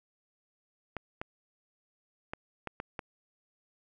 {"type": "clicks", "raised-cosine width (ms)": 0.5, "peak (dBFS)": -21, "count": 6, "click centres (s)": [0.967, 1.215, 2.335, 2.673, 2.801, 2.992], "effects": []}